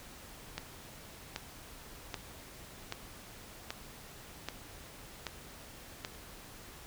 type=click train; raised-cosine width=0.2 ms; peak=-19 dBFS; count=8; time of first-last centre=0.58-6.049 s; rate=1.28 Hz; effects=pink hiss -51 dBFS RMS until 6.86 s